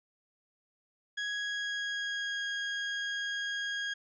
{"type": "tone with pitch glide", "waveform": "30% pulse", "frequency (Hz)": [1661.2, 1637.4], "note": ["G#6", "G#6"], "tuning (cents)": [0, -25], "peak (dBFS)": -30, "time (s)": [1.17, 3.94], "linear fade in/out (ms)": 10, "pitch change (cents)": -25, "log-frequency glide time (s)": [1.29, 2.46], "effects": ["resampled to 16000 Hz"]}